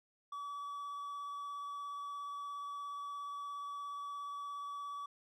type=tone with vibrato; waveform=triangle; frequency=1144 Hz; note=D6; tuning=46 cents flat; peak=-39 dBFS; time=0.32-5.06 s; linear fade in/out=5 ms; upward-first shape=sine; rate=17 Hz; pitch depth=10 cents each way; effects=none